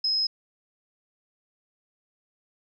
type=tone; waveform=sine; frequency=5120 Hz; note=D#8; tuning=49 cents sharp; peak=-22 dBFS; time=0.04-0.27 s; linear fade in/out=5 ms; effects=none